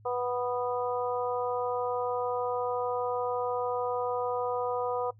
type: harmonic tone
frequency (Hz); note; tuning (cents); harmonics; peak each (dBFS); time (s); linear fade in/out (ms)
246.5; B3; -3; 2 / 3 / 4 / 5; -30 / -34 / -36 / -38; 0.05-5.11; 10
effects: noise-tail reverb RT60 0.1 s tail -20 dB re dry + added 106 Hz sine -53 dBFS peak until 5.19 s